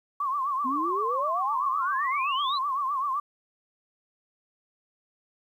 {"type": "tone with vibrato", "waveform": "sine", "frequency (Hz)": 1104, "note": "C#6", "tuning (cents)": -7, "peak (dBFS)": -25, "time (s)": [0.2, 3.2], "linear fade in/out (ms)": 5, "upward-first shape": "triangle", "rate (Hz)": 7.8, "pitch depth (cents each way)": 140}
{"type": "exponential sweep", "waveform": "sine", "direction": "up", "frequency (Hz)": [246, 4150], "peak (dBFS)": -30, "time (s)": [0.64, 2.59], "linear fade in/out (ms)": 20}
{"effects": ["10-bit"]}